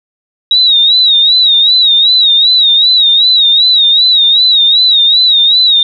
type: tone with vibrato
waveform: sine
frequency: 3812 Hz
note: A#7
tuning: 38 cents sharp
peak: -4 dBFS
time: 0.51-5.83 s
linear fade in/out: 2 ms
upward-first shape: sine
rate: 2.6 Hz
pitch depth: 98 cents each way
effects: none